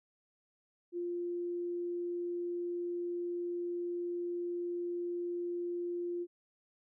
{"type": "tone", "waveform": "sine", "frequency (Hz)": 349.2, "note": "F4", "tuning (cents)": 0, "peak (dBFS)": -34, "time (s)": [0.92, 6.27], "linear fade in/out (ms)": 50, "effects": []}